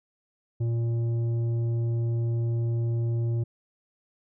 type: tone with tanh clipping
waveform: sine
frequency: 116.5 Hz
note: A#2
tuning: 1 cent flat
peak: -25 dBFS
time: 0.6-3.44 s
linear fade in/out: 10 ms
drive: 8 dB
effects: none